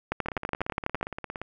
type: two click trains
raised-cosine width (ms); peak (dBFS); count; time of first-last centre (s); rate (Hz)
0.5; -11 / -19; 12 / 21; 0.12-1.029 / 0.26-1.416; 12.1 / 17.3
effects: none